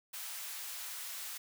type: high-pass noise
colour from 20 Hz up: white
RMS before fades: -43 dBFS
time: 0.13-1.38 s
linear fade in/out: 10 ms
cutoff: 950 Hz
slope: 12 dB/octave
effects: none